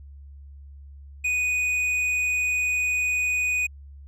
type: tone with tanh clipping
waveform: sine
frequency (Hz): 2482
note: D#7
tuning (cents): -5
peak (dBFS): -23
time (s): 1.24-3.67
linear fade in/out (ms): 10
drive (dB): 9
effects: added 70 Hz sine -41 dBFS peak until 4.07 s + low-pass 12000 Hz 12 dB/octave